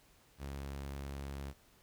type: tone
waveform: sawtooth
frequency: 69.3 Hz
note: C#2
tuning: in tune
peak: -37 dBFS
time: 0.38-1.54 s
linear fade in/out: 50 ms
effects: pink hiss -66 dBFS RMS until 1.82 s